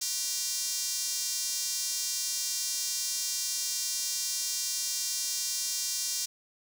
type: tone with high-pass filter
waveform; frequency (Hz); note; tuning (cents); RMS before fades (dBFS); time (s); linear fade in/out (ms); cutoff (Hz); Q
square; 214.8; A3; -41; -32; 0.01-6.26; 10; 5700; 2.3
effects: none